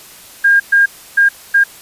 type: tone bursts at uneven times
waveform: sine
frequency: 1614 Hz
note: G#6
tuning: 50 cents flat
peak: -6 dBFS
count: 4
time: 0.44-0.6 / 0.72-0.86 / 1.17-1.29 / 1.54-1.64 s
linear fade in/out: 10 ms
effects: white hiss -38 dBFS RMS until 1.81 s + resampled to 32000 Hz